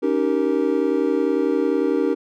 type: chord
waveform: triangle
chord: Eb dominant seventh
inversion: third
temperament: just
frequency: 280 / 311.1 / 388.9 / 466.7 Hz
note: Db4 / Eb4 / G4 / Bb4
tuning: +18 / 0 / -14 / +2 cents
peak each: -21 dBFS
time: 0.02-2.15 s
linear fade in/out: 20 ms
effects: none